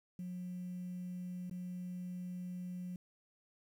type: tone with dropouts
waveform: sine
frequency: 180 Hz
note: F#3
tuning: 47 cents flat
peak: -39 dBFS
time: 0.19-2.96 s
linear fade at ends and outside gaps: 2 ms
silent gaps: 1.497-1.511 s
effects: tanh soft clip ceiling -37 dBFS + 11-bit